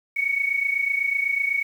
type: tone pair together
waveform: sine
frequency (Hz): 2224 / 2252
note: C#7 / C#7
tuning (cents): +5 / +27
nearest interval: unison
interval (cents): 22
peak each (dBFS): -22 / -26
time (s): 0.16-1.63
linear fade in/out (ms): 10
effects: 8-bit